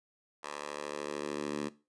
10% pulse tone with high-pass filter sweep, 73.42 Hz, D2, in tune, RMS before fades -38 dBFS, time 0.43-1.69 s, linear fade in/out 10 ms, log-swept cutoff 770 to 250 Hz, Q 1.5, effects noise-tail reverb RT60 0.3 s tail -18 dB re dry + resampled to 22050 Hz

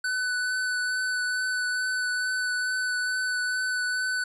square tone with vibrato, 1499 Hz, F#6, 22 cents sharp, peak -26 dBFS, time 0.04-4.24 s, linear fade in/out 5 ms, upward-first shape triangle, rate 2.3 Hz, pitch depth 15 cents each way, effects resampled to 24000 Hz

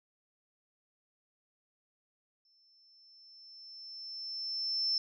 sine tone with exponential growth, 5320 Hz, E8, 15 cents sharp, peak -27 dBFS, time 2.45-4.98 s, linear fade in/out 2 ms, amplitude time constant 550 ms, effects none

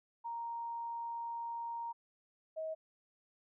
sine tone pair in turn, 932.3 / 635.6 Hz, A#5 / D#5, 0 / +37 cents, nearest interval perfect fifth, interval 663 cents, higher first, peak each -38 / -37 dBFS, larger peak second, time 0.24-1.93 / 2.56-2.75 s, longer first, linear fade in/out 20 ms, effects none

